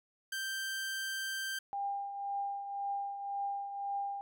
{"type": "tone", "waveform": "sawtooth", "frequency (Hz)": 1568, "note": "G6", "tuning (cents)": 0, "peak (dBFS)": -32, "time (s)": [0.32, 1.59], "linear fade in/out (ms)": 5}
{"type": "tone with tremolo", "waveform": "sine", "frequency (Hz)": 800, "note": "G5", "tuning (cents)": 35, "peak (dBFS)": -32, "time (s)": [1.73, 4.21], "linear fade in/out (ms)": 0, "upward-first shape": "triangle", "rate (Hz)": 1.9, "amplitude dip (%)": 60}
{"effects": []}